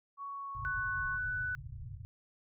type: tone with pitch glide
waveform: sine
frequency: 1117 to 1092.7 Hz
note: C#6 to C#6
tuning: +13 to -25 cents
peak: -39 dBFS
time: 0.17-1.19 s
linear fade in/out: 50 ms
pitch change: -38 cents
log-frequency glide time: 0.31-0.89 s
type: low-pass noise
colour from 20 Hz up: white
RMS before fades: -45 dBFS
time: 0.55-2.05 s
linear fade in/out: 0 ms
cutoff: 140 Hz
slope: 96 dB/octave
type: tone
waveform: sine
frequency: 1492 Hz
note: F#6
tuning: 14 cents sharp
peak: -33 dBFS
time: 0.65-1.55 s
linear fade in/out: 0 ms
effects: none